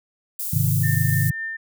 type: high-pass noise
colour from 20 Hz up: white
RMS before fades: -28 dBFS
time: 0.39-1.3 s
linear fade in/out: 5 ms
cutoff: 11000 Hz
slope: 12 dB/octave
type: chord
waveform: sine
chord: Ab major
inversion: none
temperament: equal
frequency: 103.83 / 130.81 / 155.56 Hz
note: Ab2 / C3 / Eb3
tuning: 0 / 0 / 0 cents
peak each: -22 dBFS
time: 0.53-1.31 s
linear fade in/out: 5 ms
type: tone with tremolo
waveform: sine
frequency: 1800 Hz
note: A6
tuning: 39 cents sharp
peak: -25 dBFS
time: 0.83-1.57 s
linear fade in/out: 10 ms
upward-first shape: triangle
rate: 3.7 Hz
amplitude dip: 40%
effects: none